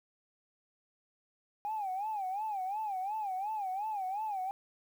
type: tone with vibrato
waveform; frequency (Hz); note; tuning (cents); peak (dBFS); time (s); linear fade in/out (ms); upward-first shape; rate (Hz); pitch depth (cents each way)
sine; 806; G5; +48; -32; 1.65-4.51; 0; sine; 2.8; 150
effects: tanh soft clip ceiling -29 dBFS + 10-bit